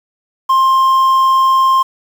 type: tone with quantisation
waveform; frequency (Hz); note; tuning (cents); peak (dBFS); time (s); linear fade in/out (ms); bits
triangle; 1057; C6; +17; -6; 0.49-1.83; 10; 6
effects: none